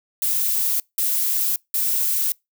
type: noise bursts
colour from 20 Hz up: violet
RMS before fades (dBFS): -21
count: 3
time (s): 0.22-2.32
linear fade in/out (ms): 2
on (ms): 580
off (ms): 180
effects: noise-tail reverb RT60 0.2 s tail -26 dB re dry